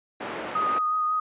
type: band-pass noise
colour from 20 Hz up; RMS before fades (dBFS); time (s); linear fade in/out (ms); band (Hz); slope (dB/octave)
pink; -34; 0.2-0.79; 10; 330 to 2000; 12
type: tone with vibrato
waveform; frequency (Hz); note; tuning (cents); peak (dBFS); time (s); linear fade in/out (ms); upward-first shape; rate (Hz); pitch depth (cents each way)
sine; 1244.5; D#6; 0; -22; 0.55-1.2; 5; sine; 5.5; 16
effects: resampled to 8000 Hz